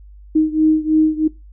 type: beating tone pair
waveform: sine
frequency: 311.1 / 314.2 Hz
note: D#4 / D#4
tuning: 0 / +17 cents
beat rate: 3.1 Hz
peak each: -14 / -16 dBFS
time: 0.35-1.28 s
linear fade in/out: 10 ms
effects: noise-tail reverb RT60 0.2 s tail -19 dB re dry + added 50 Hz sine -38 dBFS peak until 1.52 s